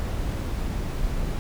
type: noise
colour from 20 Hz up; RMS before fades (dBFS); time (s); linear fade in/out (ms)
brown; -27; 0-1.39; 0
effects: none